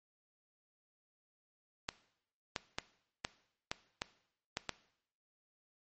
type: clicks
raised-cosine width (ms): 0.2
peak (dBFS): -17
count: 8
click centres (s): 1.889 / 2.562 / 2.785 / 3.249 / 3.715 / 4.019 / 4.571 / 4.693
effects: noise-tail reverb RT60 0.7 s tail -18 dB re dry + MP3 32 kbps